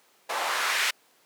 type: noise with band-pass filter sweep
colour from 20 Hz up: white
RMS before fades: -27 dBFS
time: 0.29-0.91 s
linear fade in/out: 10 ms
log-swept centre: 700 to 2200 Hz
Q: 1.2
effects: pink hiss -61 dBFS RMS until 1.25 s + high-pass 400 Hz 12 dB/octave